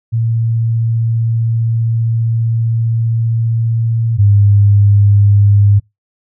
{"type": "tone pair in turn", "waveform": "sine", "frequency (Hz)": [114.4, 101.73], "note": ["A#2", "G#2"], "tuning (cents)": [-32, -35], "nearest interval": "major second", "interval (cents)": 203, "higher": "first", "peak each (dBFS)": [-11, -5], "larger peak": "second", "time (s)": [[0.12, 4.18], [4.18, 5.8]], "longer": "first", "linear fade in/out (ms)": 20, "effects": ["noise-tail reverb RT60 0.2 s tail -26 dB re dry"]}